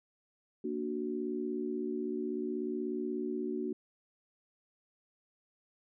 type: chord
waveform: sine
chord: Bb augmented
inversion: none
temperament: equal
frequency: 233.1 / 293.7 / 370 Hz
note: Bb3 / D4 / F#4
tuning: 0 / 0 / 0 cents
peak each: -38 / -38 / -36 dBFS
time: 0.64-3.73 s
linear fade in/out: 5 ms
effects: none